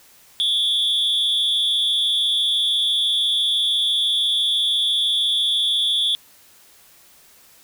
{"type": "tone with amplitude modulation", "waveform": "triangle", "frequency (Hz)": 3444, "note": "A7", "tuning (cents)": -38, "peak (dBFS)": -11, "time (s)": [0.4, 6.15], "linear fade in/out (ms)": 0, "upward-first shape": "sine", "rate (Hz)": 226, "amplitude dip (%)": 90, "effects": ["tanh soft clip ceiling -8 dBFS", "white hiss -51 dBFS RMS until 7.63 s"]}